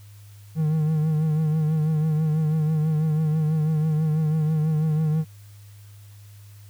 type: tone with vibrato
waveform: triangle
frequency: 155.56 Hz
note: D#3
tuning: in tune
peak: -17 dBFS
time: 0.55-5.25 s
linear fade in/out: 50 ms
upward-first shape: triangle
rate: 6.1 Hz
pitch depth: 56 cents each way
effects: added 102 Hz sine -43 dBFS peak until 6.69 s + white hiss -56 dBFS RMS until 6.69 s